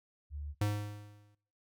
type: tone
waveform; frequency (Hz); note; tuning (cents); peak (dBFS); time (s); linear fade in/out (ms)
sine; 73; D2; -10; -38; 0.3-0.55; 50
type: tone with exponential decay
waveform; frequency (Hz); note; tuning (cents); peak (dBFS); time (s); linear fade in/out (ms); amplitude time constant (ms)
square; 103.83; G#2; 0; -28; 0.61-1.35; 5; 160
effects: noise-tail reverb RT60 0.6 s tail -25 dB re dry